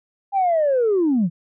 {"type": "linear sweep", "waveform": "sine", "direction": "down", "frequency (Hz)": [810, 154.5], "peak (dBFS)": -14, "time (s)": [0.32, 1.3], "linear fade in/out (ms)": 50, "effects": ["tanh soft clip ceiling -12 dBFS"]}